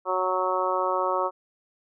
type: harmonic tone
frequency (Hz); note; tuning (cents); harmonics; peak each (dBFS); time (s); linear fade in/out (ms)
185; F#3; 0; 2 / 3 / 4 / 5 / 6 / 7; -31 / -28 / -33 / -29 / -28 / -31; 0.05-1.31; 50
effects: none